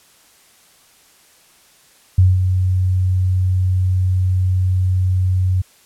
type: tone with ADSR envelope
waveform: sine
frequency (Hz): 92.5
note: F#2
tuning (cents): 0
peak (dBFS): -6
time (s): 2.18-5.62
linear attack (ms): 6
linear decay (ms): 190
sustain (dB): -7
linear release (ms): 11
effects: white hiss -51 dBFS RMS until 5.85 s + low-pass 12000 Hz 12 dB/octave